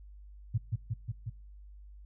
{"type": "tone with echo", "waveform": "sine", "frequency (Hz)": 111.5, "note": "A2", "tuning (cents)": 23, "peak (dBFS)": -25, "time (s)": [0.54, 0.58], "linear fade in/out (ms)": 10, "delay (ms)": 180, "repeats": 4, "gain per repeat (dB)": -2, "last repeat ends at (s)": 1.3, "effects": ["noise-tail reverb RT60 0.5 s tail -26 dB re dry", "added 50 Hz sine -48 dBFS peak until 2.05 s"]}